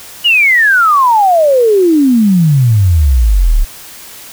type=exponential sweep; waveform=sine; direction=down; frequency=2960 to 33.02 Hz; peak=-5 dBFS; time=0.24-3.65 s; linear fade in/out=20 ms; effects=white hiss -32 dBFS RMS until 4.32 s